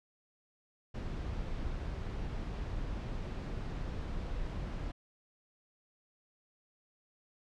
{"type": "noise", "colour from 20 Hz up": "brown", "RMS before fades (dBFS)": -38, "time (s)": [0.94, 4.92], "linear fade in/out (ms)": 10, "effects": ["low-pass 5000 Hz 12 dB/octave"]}